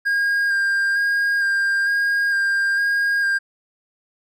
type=tone with vibrato; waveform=triangle; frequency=1612 Hz; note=G6; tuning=48 cents sharp; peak=-15 dBFS; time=0.05-3.39 s; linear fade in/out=20 ms; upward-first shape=square; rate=1.1 Hz; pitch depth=15 cents each way; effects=none